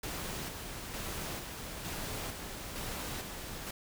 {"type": "noise with tremolo", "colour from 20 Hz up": "pink", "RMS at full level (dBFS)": -39, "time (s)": [0.03, 3.71], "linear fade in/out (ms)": 5, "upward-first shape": "square", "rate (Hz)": 1.1, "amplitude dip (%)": 35, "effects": []}